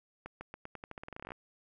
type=accelerating click train; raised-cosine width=0.5 ms; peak=-28 dBFS; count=19; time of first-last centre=0.26-1.32 s; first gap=150 ms; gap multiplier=0.87; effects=none